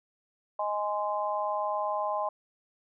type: harmonic tone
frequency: 207.7 Hz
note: G#3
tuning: in tune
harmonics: 3 / 4 / 5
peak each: -32 / -32 / -32 dBFS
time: 0.59-2.29 s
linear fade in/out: 5 ms
effects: none